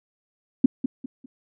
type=tone with echo; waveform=sine; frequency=258.8 Hz; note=C4; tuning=19 cents flat; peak=-9 dBFS; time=0.64-0.66 s; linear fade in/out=5 ms; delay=200 ms; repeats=3; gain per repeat=-10 dB; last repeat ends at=1.26 s; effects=none